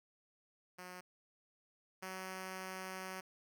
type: tone pair in turn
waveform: 5% pulse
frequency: 181.4 / 187.69 Hz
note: F#3 / F#3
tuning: -34 / +25 cents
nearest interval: minor second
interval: 59 cents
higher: second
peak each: -37 / -32 dBFS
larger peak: second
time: 0.78-1.01 / 2.02-3.21 s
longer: second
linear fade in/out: 10 ms
effects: none